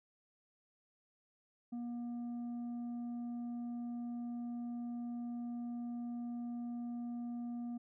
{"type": "tone with tanh clipping", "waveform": "triangle", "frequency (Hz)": 239, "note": "A#3", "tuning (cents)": 43, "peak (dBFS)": -40, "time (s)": [1.72, 7.78], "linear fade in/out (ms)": 10, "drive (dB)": 9, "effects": []}